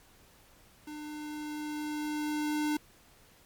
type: tone with level ramp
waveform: square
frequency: 300.7 Hz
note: D4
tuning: 41 cents sharp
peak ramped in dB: -41 to -28 dBFS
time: 0.87-2.77 s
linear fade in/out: 5 ms
effects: pink hiss -60 dBFS RMS until 3.45 s + MP3 96 kbps